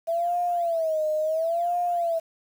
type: tone with vibrato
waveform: sine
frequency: 659.3 Hz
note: E5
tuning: in tune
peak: -22 dBFS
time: 0.07-2.2 s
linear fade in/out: 20 ms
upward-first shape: sine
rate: 0.72 Hz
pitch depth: 120 cents each way
effects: 8-bit